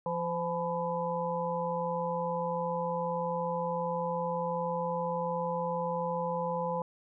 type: harmonic tone with a mistuned harmonic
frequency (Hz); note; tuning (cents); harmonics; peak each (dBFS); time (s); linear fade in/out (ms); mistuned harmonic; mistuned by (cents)
171.3; F3; -33; 1 / 3 / 5 / 6; -37 / -33 / -36 / -36; 0.06-6.82; 2; 6; -51
effects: none